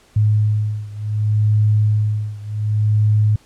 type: beating tone pair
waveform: sine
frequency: 106 / 106.67 Hz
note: G#2 / G#2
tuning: +36 / +47 cents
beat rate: 0.67 Hz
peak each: -16 / -18 dBFS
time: 0.16-3.36 s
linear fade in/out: 5 ms
effects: pink hiss -52 dBFS RMS until 3.45 s + low-pass 10000 Hz 12 dB/octave